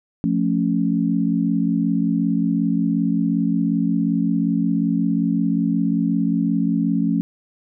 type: chord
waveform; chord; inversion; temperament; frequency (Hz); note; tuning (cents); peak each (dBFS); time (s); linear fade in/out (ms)
sine; F augmented; none; equal; 174.61 / 220 / 277.2; F3 / A3 / C#4; 0 / 0 / 0; -21; 0.24-7.21; 0
effects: none